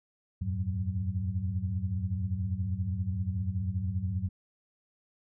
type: tone cluster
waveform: sine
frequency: 84.4 / 94.8 / 109.4 / 186.8 Hz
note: E2 / F#2 / A2 / F#3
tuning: +41 / +43 / -9 / +17 cents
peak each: -36 / -31 / -37 / -37 dBFS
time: 0.41-4.29 s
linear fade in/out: 10 ms
effects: none